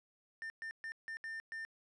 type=tone bursts at uneven times; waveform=triangle; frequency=1800 Hz; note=A6; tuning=39 cents sharp; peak=-39 dBFS; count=6; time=0.42-0.5 / 0.62-0.71 / 0.84-0.92 / 1.08-1.17 / 1.24-1.4 / 1.52-1.65 s; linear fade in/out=0 ms; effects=resampled to 22050 Hz + 12-bit